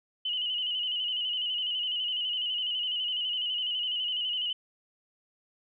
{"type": "tone with vibrato", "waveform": "sine", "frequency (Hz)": 2960, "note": "F#7", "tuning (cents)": 0, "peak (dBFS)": -28, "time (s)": [0.25, 4.53], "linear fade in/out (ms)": 5, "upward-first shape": "square", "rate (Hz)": 12, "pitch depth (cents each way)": 46, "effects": []}